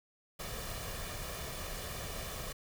pink noise with comb filter, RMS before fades -41 dBFS, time 0.39-2.53 s, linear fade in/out 10 ms, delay 1.7 ms, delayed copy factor +0.55, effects none

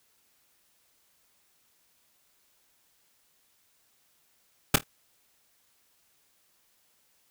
pink noise with echo, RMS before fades -17 dBFS, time 4.74-4.76 s, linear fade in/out 5 ms, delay 26 ms, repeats 3, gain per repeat -12 dB, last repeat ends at 4.838 s, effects white hiss -68 dBFS RMS until 7.3 s

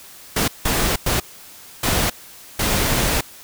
pink noise bursts at uneven times, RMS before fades -19 dBFS, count 5, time 0.36-0.48 / 0.65-0.96 / 1.06-1.2 / 1.83-2.1 / 2.59-3.21 s, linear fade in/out 5 ms, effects white hiss -42 dBFS RMS until 3.43 s

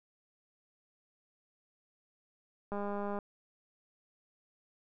click train, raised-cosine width 1 ms, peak -25 dBFS, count 96, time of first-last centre 2.72-3.188 s, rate 203 Hz, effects none

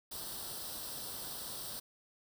white noise with comb filter, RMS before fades -43 dBFS, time 0.11-1.8 s, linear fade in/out 10 ms, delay 0.22 ms, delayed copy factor +0.75, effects none

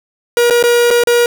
45% pulse tone with dropouts, 477.7 Hz, A#4, 42 cents sharp, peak -8 dBFS, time 0.37-1.26 s, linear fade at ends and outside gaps 1 ms, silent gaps 0.5-0.507 / 0.627-0.638 / 0.905-0.91 / 1.037-1.072 s, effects none

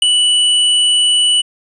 square tone with ADSR envelope, 2960 Hz, F#7, in tune, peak -4 dBFS, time 0.02-1.42 s, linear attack 5 ms, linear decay 4 ms, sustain -6 dB, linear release 16 ms, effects resampled to 24000 Hz

